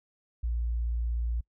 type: tone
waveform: sine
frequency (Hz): 58.27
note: A#1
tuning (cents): 0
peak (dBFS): -26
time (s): 0.43-1.41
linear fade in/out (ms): 10
effects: noise-tail reverb RT60 0.1 s tail -25 dB re dry + tanh soft clip ceiling -22 dBFS